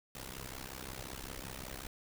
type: noise with amplitude modulation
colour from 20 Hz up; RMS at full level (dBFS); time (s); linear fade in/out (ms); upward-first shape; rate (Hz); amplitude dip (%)
pink; -41; 0.15-1.87; 2; sine; 65.4; 95
effects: none